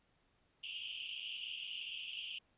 pink band-pass noise, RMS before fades -45 dBFS, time 0.63-2.39 s, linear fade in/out 10 ms, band 2700 to 3200 Hz, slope 96 dB/octave, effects pink hiss -75 dBFS RMS until 2.57 s + resampled to 8000 Hz

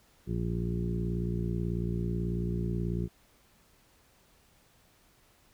harmonic tone with a mistuned harmonic, 58.27 Hz, A#1, in tune, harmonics 1 / 2 / 3 / 4 / 5 / 6 / 7, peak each -35 / -34 / -33 / -42 / -49 / -39 / -43 dBFS, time 0.26-3.09 s, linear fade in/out 50 ms, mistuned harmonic 1, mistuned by +21 cents, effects pink hiss -64 dBFS RMS until 5.53 s

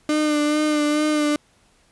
35% pulse tone with vibrato, 300.5 Hz, D4, 40 cents sharp, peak -16 dBFS, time 0.09-1.36 s, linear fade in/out 2 ms, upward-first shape sine, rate 2.3 Hz, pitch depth 27 cents each way, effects pink hiss -59 dBFS RMS until 1.91 s + resampled to 24000 Hz

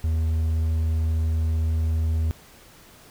triangle tone, 80.1 Hz, E2, 49 cents flat, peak -18 dBFS, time 0.04-2.31 s, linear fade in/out 0 ms, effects pink hiss -50 dBFS RMS until 3.1 s

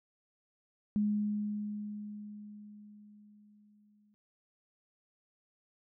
sine tone with exponential decay, 208.6 Hz, G#3, 8 cents sharp, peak -26 dBFS, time 0.96-4.14 s, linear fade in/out 0 ms, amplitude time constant 690 ms, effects none

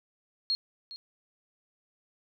sine tone with echo, 4274 Hz, C8, 36 cents sharp, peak -25 dBFS, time 0.5-0.55 s, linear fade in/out 0 ms, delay 410 ms, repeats 1, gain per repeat -15 dB, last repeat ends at 0.96 s, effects none

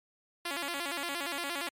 5% pulse tone with vibrato, 311.1 Hz, D#4, in tune, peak -22 dBFS, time 0.45-1.69 s, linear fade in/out 5 ms, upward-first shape square, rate 8.6 Hz, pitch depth 180 cents each way, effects MP3 64 kbps

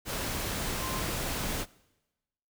sine tone in noise, 1046.5 Hz, C6, in tune, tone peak -38 dBFS, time 0.78-1.04 s, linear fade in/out 50 ms, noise pink, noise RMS -33 dBFS, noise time 0.05-1.66 s, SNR -8 dB, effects noise-tail reverb RT60 1.0 s tail -22 dB re dry

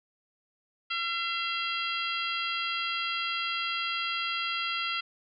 harmonic tone with a mistuned harmonic, 680 Hz, F5, 46 cents flat, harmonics 2 / 3 / 4 / 5 / 6 / 7, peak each -34 / -38 / -34 / -35 / -41 / -41 dBFS, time 0.9-5.01 s, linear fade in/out 10 ms, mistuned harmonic 5, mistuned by -76 cents, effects none

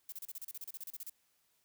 violet noise bursts, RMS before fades -44 dBFS, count 16, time 0.09-1.097 s, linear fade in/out 2 ms, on 32 ms, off 33 ms, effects white hiss -75 dBFS RMS until 1.64 s

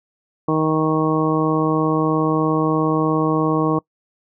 harmonic tone, 156.9 Hz, D#3, 15 cents sharp, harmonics 1 / 2 / 3 / 4 / 5 / 6 / 7, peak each -22 / -19 / -22 / -28 / -29 / -29 / -24 dBFS, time 0.48-3.79 s, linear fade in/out 5 ms, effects noise-tail reverb RT60 0.1 s tail -24 dB re dry

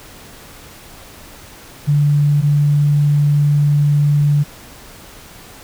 sine tone pair in turn, 145.9 / 145.9 Hz, D3 / D3, -11 / -11 cents, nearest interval unison, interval 0 cents, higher neither, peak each -10 dBFS, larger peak neither, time 1.87-2.42 / 2.42-4.44 s, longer second, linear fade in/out 20 ms, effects pink hiss -39 dBFS RMS until 5.63 s

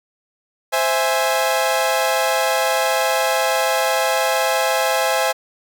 sawtooth chord, C augmented, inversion none, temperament equal, 523.3 / 659.3 / 830.6 Hz, C5 / E5 / G#5, 0 / 0 / 0 cents, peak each -17 dBFS, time 0.72-5.33 s, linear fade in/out 20 ms, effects none

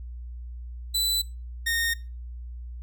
sawtooth tone pair in turn, 3989 / 1843.8 Hz, B7 / A#6, +17 / -19 cents, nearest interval octave + minor second, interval 1336 cents, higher first, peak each -20 dBFS, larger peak neither, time 0.94-1.22 / 1.66-1.94 s, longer neither, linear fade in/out 10 ms, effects noise-tail reverb RT60 0.3 s tail -21 dB re dry + added 60 Hz sine -35 dBFS peak until 2.82 s

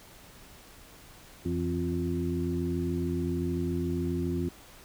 harmonic tone with a mistuned harmonic, 87.31 Hz, F2, in tune, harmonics 1 / 2 / 3 / 4, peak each -33 / -33 / -33 / -33 dBFS, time 1.45-4.49 s, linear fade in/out 5 ms, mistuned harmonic 2, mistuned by -61 cents, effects pink hiss -52 dBFS RMS until 4.84 s

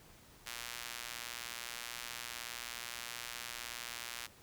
sawtooth tone with high-pass filter, 119.2 Hz, A#2, 39 cents sharp, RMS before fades -45 dBFS, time 0.46-4.27 s, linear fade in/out 10 ms, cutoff 1900 Hz, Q 0.65, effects pink hiss -60 dBFS RMS until 4.42 s

